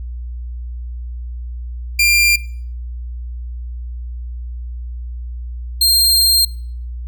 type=tone pair in turn; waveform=sawtooth; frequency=2386 / 4194 Hz; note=D7 / C8; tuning=+27 / +3 cents; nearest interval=minor seventh; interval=976 cents; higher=second; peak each=-7 / -7 dBFS; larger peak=neither; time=1.99-2.36 / 5.81-6.45 s; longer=second; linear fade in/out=5 ms; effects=noise-tail reverb RT60 0.5 s tail -19 dB re dry + added 60 Hz sine -24 dBFS peak until 7.07 s